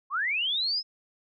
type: linear sweep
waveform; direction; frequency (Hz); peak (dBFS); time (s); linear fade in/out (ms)
sine; up; 1019 to 5220; -25; 0.1-0.83; 50
effects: none

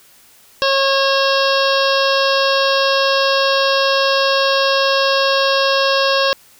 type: harmonic tone with a mistuned harmonic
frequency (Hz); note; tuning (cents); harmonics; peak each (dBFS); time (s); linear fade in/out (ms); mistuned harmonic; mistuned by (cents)
545; C#5; -29; 1 / 2 / 3 / 5 / 6 / 7 / 8 / 9 / 10; -16 / -19 / -21 / -23 / -24 / -24 / -25 / -26 / -26; 0.62-6.33; 0; 9; +16
effects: white hiss -48 dBFS RMS until 6.59 s

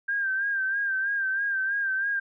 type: tone with vibrato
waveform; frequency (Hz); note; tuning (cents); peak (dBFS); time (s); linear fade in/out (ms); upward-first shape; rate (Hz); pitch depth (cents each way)
sine; 1587; G6; +21; -24; 0.08-2.2; 10; sine; 3.1; 55
effects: none

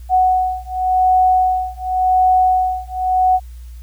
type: beating tone pair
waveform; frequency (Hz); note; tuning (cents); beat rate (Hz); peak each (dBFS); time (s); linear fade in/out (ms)
sine; 741 / 741.9; F#5 / F#5; +2 / +4; 0.9; -15; 0.09-3.4; 50
effects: added 60 Hz sine -31 dBFS peak until 3.82 s + white hiss -53 dBFS RMS until 3.82 s

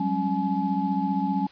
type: tone cluster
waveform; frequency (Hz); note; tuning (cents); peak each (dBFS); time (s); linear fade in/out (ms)
sine; 184.7 / 200 / 274.1 / 850; F#3 / G3 / C#4 / G#5; -3 / +35 / -19 / +40; -28; 0-1.47; 5
effects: white hiss -51 dBFS RMS until 1.51 s + resampled to 11025 Hz

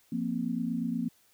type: chord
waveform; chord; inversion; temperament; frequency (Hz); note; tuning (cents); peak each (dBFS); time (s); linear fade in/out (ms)
sine; F suspended fourth; none; equal; 174.61 / 233.1 / 261.6; F3 / Bb3 / C4; 0 / 0 / 0; -35 / -31 / -34; 0.12-1.09; 5
effects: white hiss -65 dBFS RMS until 1.33 s

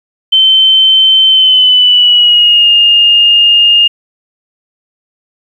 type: tone with pitch glide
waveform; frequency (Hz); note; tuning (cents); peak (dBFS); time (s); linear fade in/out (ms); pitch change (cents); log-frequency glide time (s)
sine; 3087 to 2831; G7 to F7; -27 to +23; -3; 0.32-3.88; 10; -150; 1.29-2.7
effects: 7-bit

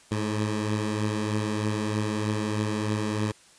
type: beating tone pair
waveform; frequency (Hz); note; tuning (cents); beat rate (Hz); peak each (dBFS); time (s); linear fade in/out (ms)
15% pulse; 106 / 109.2; G#2 / A2; +36 / -13; 3.2; -20 / -27; 0.11-3.32; 10
effects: white hiss -55 dBFS RMS until 3.58 s + resampled to 22050 Hz

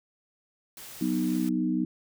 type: noise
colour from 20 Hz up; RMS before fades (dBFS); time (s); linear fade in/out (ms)
white; -44; 0.77-1.49; 2
type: chord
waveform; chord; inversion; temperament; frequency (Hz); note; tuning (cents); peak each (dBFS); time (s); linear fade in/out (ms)
sine; B major; second; equal; 185 / 246.9 / 311.1; F#3 / B3 / D#4; 0 / 0 / 0; -30 / -28 / -28; 1.01-1.85; 5
effects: none

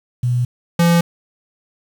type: tone pair in turn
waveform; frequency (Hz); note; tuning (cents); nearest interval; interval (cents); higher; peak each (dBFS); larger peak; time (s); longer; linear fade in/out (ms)
sine / square; 122.8 / 170.49; B2 / F3; -9 / -41; tritone; 568; second; -14 / -11; second; 0.23-0.45 / 0.79-1.01; neither; 5
effects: 7-bit

